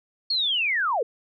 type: linear sweep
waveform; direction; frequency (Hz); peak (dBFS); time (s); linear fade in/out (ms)
sine; down; 4383 to 413; -21; 0.3-1.03; 5
effects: none